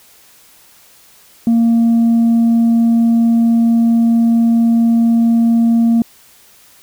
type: tone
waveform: sine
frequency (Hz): 231.1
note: A#3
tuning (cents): -15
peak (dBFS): -6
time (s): 1.47-6.02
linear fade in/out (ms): 2
effects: tanh soft clip ceiling -7 dBFS + white hiss -46 dBFS RMS until 6.82 s